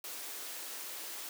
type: high-pass noise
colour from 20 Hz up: white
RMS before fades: -43 dBFS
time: 0.04-1.29 s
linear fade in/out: 2 ms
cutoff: 270 Hz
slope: 48 dB/octave
effects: none